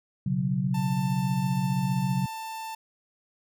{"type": "chord", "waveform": "sine", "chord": "B suspended second", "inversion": "none", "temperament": "equal", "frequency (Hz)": [123.47, 138.59, 185], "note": ["B2", "C#3", "F#3"], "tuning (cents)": [0, 0, 0], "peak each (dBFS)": [-32, -27, -27], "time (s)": [0.26, 2.26], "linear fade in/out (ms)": 5}
{"type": "tone", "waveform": "45% pulse", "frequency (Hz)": 889, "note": "A5", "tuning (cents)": 18, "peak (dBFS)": -34, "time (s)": [0.74, 2.75], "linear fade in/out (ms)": 5}
{"effects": []}